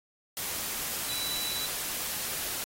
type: tone in noise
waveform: sine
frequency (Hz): 3951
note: B7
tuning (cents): 0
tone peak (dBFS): -34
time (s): 1.09-1.66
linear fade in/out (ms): 0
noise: white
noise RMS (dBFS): -34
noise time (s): 0.37-2.64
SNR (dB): -3
effects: AAC 48 kbps